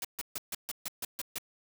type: noise bursts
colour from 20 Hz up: white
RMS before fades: -36 dBFS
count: 9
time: 0.02-1.383 s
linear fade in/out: 2 ms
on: 27 ms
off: 140 ms
effects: none